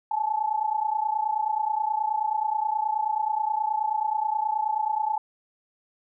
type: tone pair together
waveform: sine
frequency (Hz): 847 / 876.4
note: G#5 / A5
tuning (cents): +34 / -7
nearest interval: minor second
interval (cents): 59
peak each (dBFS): -26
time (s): 0.11-5.18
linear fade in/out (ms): 5
effects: none